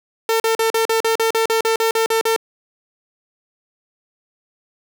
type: tone bursts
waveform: sawtooth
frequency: 449.9 Hz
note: A4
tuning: 39 cents sharp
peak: -11 dBFS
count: 14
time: 0.29-2.363 s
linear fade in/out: 2 ms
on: 110 ms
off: 41 ms
effects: none